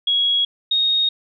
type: tone pair in turn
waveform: sine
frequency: 3322 / 3729 Hz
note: G#7 / A#7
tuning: 0 / 0 cents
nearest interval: major second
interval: 200 cents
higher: second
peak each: -15 dBFS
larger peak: neither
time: 0.07-0.45 / 0.71-1.09 s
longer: neither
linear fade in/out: 5 ms
effects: none